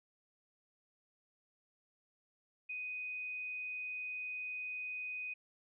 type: tone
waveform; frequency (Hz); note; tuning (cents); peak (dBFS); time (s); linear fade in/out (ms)
sine; 2496; D#7; +5; -39; 2.69-5.34; 10
effects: none